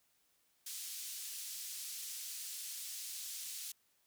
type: band-pass noise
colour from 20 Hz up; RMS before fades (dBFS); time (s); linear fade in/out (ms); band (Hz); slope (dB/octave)
white; -45; 0.66-3.72; 5; 3800 to 12000; 12
effects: white hiss -75 dBFS RMS until 4.06 s